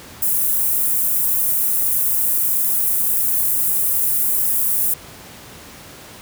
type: high-pass noise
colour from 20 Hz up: white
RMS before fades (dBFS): -18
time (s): 0.22-4.94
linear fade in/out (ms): 5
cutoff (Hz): 10000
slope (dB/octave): 24
effects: pink hiss -39 dBFS RMS until 6.21 s + high-pass 60 Hz 12 dB/octave